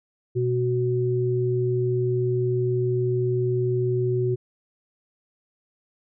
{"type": "tone pair together", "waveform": "sine", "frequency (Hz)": [123.47, 370.4], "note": ["B2", "F#4"], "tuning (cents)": [0, 2], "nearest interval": "octave + perfect fifth", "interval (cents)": 1902, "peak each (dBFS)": -23, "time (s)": [0.35, 4.36], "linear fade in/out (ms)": 20, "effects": []}